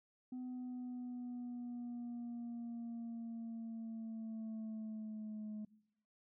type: linear sweep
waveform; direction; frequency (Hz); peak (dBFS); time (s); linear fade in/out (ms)
sine; down; 252.6 to 212.2; -40; 0.32-5.65; 5
effects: noise-tail reverb RT60 0.9 s tail -23 dB re dry + tanh soft clip ceiling -41 dBFS